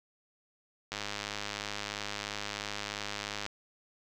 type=click train; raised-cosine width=0.2 ms; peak=-18 dBFS; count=263; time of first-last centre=0.92-3.464 s; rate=103 Hz; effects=none